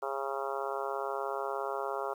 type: harmonic tone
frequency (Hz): 136.9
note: C#3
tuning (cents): -21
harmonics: 3 / 4 / 5 / 6 / 7 / 8 / 9 / 10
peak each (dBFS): -38 / -39 / -40 / -41 / -41 / -42 / -43 / -43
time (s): 0.02-2.14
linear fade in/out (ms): 10
effects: 10-bit